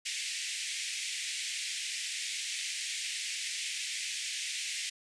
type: band-pass noise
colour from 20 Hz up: pink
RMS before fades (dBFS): -37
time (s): 0.05-4.9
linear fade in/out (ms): 10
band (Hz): 2000 to 9200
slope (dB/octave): 48
effects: none